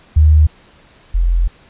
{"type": "tone pair in turn", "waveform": "sine", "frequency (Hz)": [76.7, 43.05], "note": ["D#2", "F1"], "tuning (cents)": [-24, -24], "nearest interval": "minor seventh", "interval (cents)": 1000, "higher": "first", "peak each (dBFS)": [-5, -10], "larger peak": "first", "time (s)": [[0.16, 0.47], [1.14, 1.48]], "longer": "second", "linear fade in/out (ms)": 10, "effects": ["pink hiss -47 dBFS RMS until 1.69 s", "resampled to 8000 Hz"]}